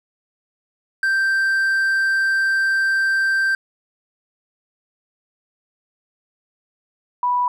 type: tone pair in turn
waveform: triangle / sine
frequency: 1568 / 983.8 Hz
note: G6 / B5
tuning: 0 / -7 cents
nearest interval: minor sixth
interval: 807 cents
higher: first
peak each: -14 / -16 dBFS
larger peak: first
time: 1.03-3.55 / 7.23-7.48 s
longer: first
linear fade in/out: 2 ms
effects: none